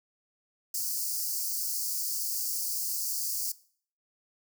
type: high-pass noise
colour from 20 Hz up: white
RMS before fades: -32 dBFS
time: 0.74-3.52 s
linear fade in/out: 5 ms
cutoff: 4500 Hz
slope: 96 dB/octave
effects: noise-tail reverb RT60 0.5 s tail -19 dB re dry